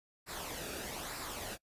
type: noise with flanger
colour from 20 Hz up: pink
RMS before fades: -42 dBFS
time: 0.26-1.58 s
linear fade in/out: 50 ms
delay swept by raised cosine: 0.31 to 0.99 ms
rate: 1.1 Hz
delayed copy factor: -0.55
effects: noise-tail reverb RT60 0.1 s tail -24 dB re dry + resampled to 32000 Hz